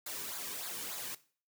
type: noise with flanger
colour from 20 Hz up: white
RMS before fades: -41 dBFS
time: 0.06-1.15 s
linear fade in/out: 5 ms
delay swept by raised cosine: 0.34 to 1.54 ms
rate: 3.4 Hz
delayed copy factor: -0.65
effects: noise-tail reverb RT60 0.4 s tail -17 dB re dry